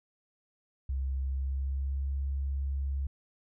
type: tone with pitch glide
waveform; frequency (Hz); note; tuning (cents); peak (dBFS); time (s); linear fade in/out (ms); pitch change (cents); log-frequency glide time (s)
sine; 66.7 to 68.61; C2 to C#2; +34 to -17; -29; 0.89-3.07; 5; +49; 1.22-2.11
effects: none